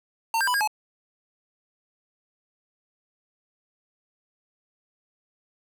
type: tone with pitch steps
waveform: square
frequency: 908 / 1591 / 992 / 1628 / 855 Hz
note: A#5 / G6 / B5 / G#6 / A5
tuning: -46 / +25 / +7 / -35 / -50 cents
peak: -22 dBFS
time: 0.34-0.675 s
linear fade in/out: 2 ms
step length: 67 ms
effects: none